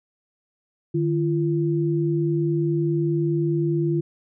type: tone pair together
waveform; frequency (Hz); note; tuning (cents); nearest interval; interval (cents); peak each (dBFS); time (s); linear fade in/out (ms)
sine; 151.63 / 340.6; D#3 / F4; -44 / -43; octave + major second; 1401; -22; 0.94-4.01; 10
effects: none